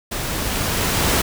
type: noise with level ramp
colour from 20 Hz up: pink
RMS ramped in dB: -26 to -17 dBFS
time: 0.11-1.22 s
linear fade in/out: 10 ms
effects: none

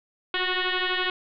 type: tone with frequency modulation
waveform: sine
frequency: 740 Hz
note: F#5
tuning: in tune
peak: -23 dBFS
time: 0.34-1.1 s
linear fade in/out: 2 ms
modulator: 367 Hz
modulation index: 7.8
effects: none

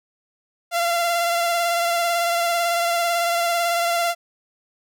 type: tone with vibrato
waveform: sawtooth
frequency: 686 Hz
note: F5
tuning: 31 cents flat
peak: -15 dBFS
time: 0.71-4.15 s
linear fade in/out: 50 ms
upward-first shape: sine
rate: 18 Hz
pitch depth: 24 cents each way
effects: none

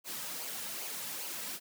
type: noise with flanger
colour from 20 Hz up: white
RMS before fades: -40 dBFS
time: 0.04-1.6 s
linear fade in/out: 50 ms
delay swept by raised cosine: 0.54 to 2.84 ms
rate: 2.5 Hz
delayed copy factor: -0.55
effects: high-pass 150 Hz 12 dB/octave

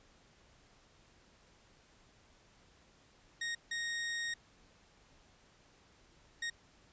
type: tone bursts at uneven times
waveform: sawtooth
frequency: 1864.7 Hz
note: A#6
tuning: in tune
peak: -32 dBFS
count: 3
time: 3.41-3.55 / 3.71-4.34 / 6.42-6.5 s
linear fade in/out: 5 ms
effects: pink hiss -65 dBFS RMS until 6.92 s + resampled to 16000 Hz

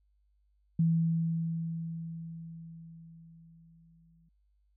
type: tone with exponential decay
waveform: sine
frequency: 164.7 Hz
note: E3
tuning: 1 cent flat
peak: -22 dBFS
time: 0.79-4.29 s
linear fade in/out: 5 ms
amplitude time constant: 760 ms
effects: added 50 Hz sine -67 dBFS peak until 4.76 s

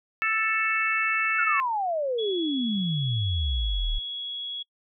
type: harmonic tone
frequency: 440.8 Hz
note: A4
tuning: 3 cents sharp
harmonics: 3 / 4 / 5 / 6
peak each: -28 / -28 / -28 / -28 dBFS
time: 0.22-1.6 s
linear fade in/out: 0 ms
type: exponential sweep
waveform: sine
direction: down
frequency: 1473 to 34.09 Hz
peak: -24 dBFS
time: 1.38-3.99 s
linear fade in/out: 10 ms
type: tone with pitch glide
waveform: sine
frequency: 3369 to 3344 Hz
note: G#7 to G#7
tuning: +24 to +11 cents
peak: -31 dBFS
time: 2.18-4.63 s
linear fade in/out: 10 ms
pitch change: -13 cents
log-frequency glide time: 2.29-4.24 s
effects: noise-tail reverb RT60 0.1 s tail -24 dB re dry

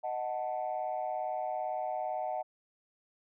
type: chord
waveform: sine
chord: D# diminished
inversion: none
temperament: equal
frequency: 622.3 / 740 / 880 Hz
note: D#5 / F#5 / A5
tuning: 0 / 0 / 0 cents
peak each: -36 / -34 / -39 dBFS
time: 0.03-2.43 s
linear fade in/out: 20 ms
effects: tanh soft clip ceiling -25 dBFS

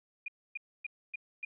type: tone bursts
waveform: sine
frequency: 2435 Hz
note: D#7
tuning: 38 cents flat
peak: -35 dBFS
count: 5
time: 0.26-1.45 s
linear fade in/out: 5 ms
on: 22 ms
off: 270 ms
effects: none

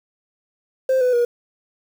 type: tone with pitch steps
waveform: sine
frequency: 523 / 500.5 / 479 Hz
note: C5 / B4 / A#4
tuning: -1 / +23 / +47 cents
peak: -12 dBFS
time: 0.89-1.25 s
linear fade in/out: 5 ms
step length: 120 ms
effects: tanh soft clip ceiling -13 dBFS + 7-bit

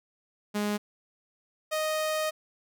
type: tone pair in turn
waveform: sawtooth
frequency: 207.6 / 622.1 Hz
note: G#3 / D#5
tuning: 0 / 0 cents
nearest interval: octave + perfect fifth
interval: 1900 cents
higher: second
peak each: -23 dBFS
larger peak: neither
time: 0.54-0.78 / 1.71-2.31 s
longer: second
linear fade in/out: 20 ms
effects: none

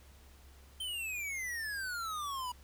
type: exponential sweep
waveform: square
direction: down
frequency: 3136 to 966 Hz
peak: -37 dBFS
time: 0.8-2.52 s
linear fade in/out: 5 ms
effects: added 68 Hz sine -56 dBFS peak until 2.63 s + pink hiss -62 dBFS RMS until 2.63 s

